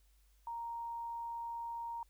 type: tone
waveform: sine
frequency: 932.3 Hz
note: A#5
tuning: in tune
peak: -39 dBFS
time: 0.47-2.03 s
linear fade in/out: 2 ms
effects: added 50 Hz sine -65 dBFS peak until 2.09 s + white hiss -75 dBFS RMS until 2.09 s